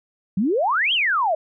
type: exponential two-way sweep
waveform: sine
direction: up then down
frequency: 174.61 to 3312 to 598 Hz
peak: -17 dBFS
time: 0.37-1.35 s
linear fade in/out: 5 ms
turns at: 0.93 s
effects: none